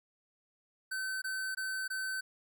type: tone bursts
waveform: square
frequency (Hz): 1530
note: G6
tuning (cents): -42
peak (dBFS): -35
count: 4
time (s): 0.91-2.21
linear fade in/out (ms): 10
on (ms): 310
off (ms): 20
effects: none